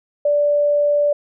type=tone; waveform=sine; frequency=584 Hz; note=D5; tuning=10 cents flat; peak=-13 dBFS; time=0.25-1.13 s; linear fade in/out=5 ms; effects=none